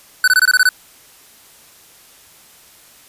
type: tone bursts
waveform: square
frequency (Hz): 1500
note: F#6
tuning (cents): +23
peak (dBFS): -9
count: 8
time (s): 0.24-0.69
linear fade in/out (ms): 2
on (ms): 37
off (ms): 22
effects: white hiss -46 dBFS RMS until 3.08 s + resampled to 32000 Hz